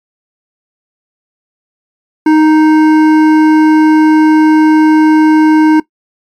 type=tone with hard clipping; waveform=triangle; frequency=311.1 Hz; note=D#4; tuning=in tune; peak=-5 dBFS; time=2.26-5.8 s; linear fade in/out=5 ms; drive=15 dB; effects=noise-tail reverb RT60 0.1 s tail -19 dB re dry + MP3 96 kbps